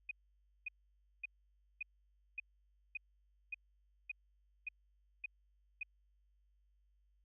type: tone bursts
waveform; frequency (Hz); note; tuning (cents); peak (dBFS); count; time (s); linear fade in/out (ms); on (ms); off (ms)
sine; 2489; D#7; 0; -38; 11; 0.09-5.832; 5; 22; 550
effects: added 50 Hz sine -70 dBFS peak until 7.24 s